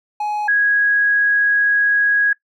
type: tone pair in turn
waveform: triangle / sine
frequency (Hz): 839 / 1655.9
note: G#5 / G#6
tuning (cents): +17 / -6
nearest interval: octave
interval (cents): 1177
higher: second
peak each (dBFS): -17 / -12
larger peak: second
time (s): 0.2-0.48 / 0.48-2.33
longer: second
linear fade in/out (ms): 5
effects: noise-tail reverb RT60 0.1 s tail -20 dB re dry